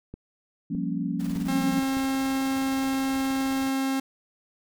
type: click train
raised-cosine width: 3 ms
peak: -25 dBFS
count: 4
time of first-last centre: 0.14-1.969 s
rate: 1.64 Hz
type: chord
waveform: sine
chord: G half-diminished seventh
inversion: third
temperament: equal with one note detuned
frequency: 174.61 / 196.79 / 233.1 / 277.2 Hz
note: F3 / G3 / Bb3 / Db4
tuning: 0 / +7 / 0 / 0 cents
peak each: -30 / -32 / -32 / -31 dBFS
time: 0.7-1.8 s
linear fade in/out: 10 ms
type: noise with tremolo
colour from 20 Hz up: pink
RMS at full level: -42 dBFS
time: 1.19-3.71 s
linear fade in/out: 20 ms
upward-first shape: square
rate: 19 Hz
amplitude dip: 50%
type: tone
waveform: 45% pulse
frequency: 267.9 Hz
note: C4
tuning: 41 cents sharp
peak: -24 dBFS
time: 1.48-4 s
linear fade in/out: 5 ms
effects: none